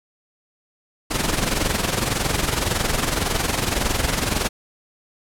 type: noise with amplitude modulation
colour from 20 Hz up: pink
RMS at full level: -19 dBFS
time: 1.1-4.49 s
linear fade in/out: 20 ms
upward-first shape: sine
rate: 21.8 Hz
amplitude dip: 65%
effects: low-pass 12000 Hz 12 dB/octave